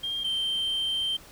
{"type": "tone pair in turn", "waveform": "sine", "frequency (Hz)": [3203, 3133], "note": ["G7", "G7"], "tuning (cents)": [37, -2], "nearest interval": "unison", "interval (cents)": 39, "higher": "first", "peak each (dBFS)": [-27, -23], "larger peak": "second", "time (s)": [[0.03, 0.24], [0.24, 1.17]], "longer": "second", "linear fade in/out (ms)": 10, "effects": ["tanh soft clip ceiling -24 dBFS", "pink hiss -50 dBFS RMS until 1.31 s"]}